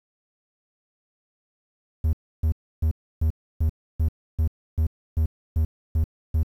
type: tone bursts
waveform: triangle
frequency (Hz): 79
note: D#2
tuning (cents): +27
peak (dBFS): -16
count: 12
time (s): 2.04-6.432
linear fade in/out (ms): 5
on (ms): 91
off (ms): 300
effects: 9-bit